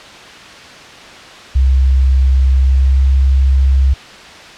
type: tone with pitch glide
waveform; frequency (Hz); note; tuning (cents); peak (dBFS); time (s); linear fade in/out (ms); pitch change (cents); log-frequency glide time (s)
sine; 65.9 to 66.9; C2 to C2; +13 to +39; -7; 1.55-3.94; 10; +26; 2.61-3.01
effects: white hiss -34 dBFS RMS until 4.57 s + low-pass 4000 Hz 12 dB/octave